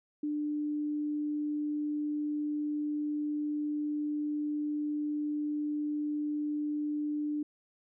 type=tone; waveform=sine; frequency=297.6 Hz; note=D4; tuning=23 cents sharp; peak=-30 dBFS; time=0.23-7.43 s; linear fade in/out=5 ms; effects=none